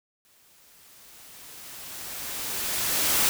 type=noise with exponential growth; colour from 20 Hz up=white; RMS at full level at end=-21 dBFS; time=0.25-3.29 s; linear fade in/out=0 ms; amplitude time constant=660 ms; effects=none